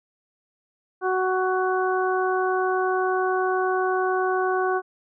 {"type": "harmonic tone", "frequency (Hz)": 372.4, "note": "F#4", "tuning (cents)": 11, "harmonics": [1, 2, 3, 4], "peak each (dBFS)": [-23, -26, -28, -29], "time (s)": [1.01, 4.82], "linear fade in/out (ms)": 50, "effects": []}